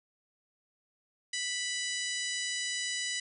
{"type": "harmonic tone", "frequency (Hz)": 987.8, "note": "B5", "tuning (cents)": 0, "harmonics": [2, 3, 4, 5, 6, 7, 8, 9], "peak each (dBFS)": [-37, -39, -40, -41, -42, -42, -43, -44], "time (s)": [1.33, 3.2], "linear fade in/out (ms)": 5, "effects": []}